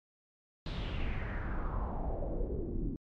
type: noise with low-pass filter sweep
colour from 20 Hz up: brown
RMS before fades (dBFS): -35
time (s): 0.66-2.96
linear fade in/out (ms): 2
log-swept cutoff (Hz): 4100 to 260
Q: 3.7
effects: MP3 64 kbps